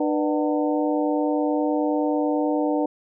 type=harmonic tone with a mistuned harmonic; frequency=150.1 Hz; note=D3; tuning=38 cents sharp; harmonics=2 / 3 / 4 / 5 / 6; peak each=-22 / -26 / -28 / -30 / -32 dBFS; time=0-2.86 s; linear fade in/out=5 ms; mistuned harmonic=3; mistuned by=+150 cents; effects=none